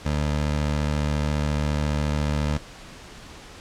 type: tone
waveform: 20% pulse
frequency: 74.4 Hz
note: D2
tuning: 23 cents sharp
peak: -17 dBFS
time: 0.05-2.58 s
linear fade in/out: 10 ms
effects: pink hiss -43 dBFS RMS until 3.6 s + low-pass 7000 Hz 12 dB/octave